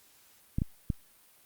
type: clicks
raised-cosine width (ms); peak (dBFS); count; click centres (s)
5; -16; 3; 0.585 / 0.619 / 0.902
effects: white hiss -61 dBFS RMS until 1.45 s + Opus 48 kbps